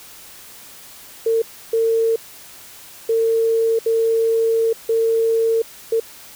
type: tone bursts at uneven times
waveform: sine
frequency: 453.1 Hz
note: A#4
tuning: 49 cents flat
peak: -14 dBFS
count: 6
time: 1.26-1.42 / 1.73-2.16 / 3.09-3.79 / 3.86-4.73 / 4.89-5.62 / 5.92-6 s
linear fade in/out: 5 ms
effects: white hiss -41 dBFS RMS until 6.35 s